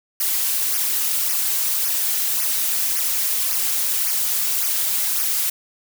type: noise with flanger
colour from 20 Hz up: blue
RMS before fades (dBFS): -21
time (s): 0.2-5.5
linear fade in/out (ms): 5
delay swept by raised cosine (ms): 0.25 to 6.05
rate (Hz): 1.8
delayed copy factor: -0.9
effects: none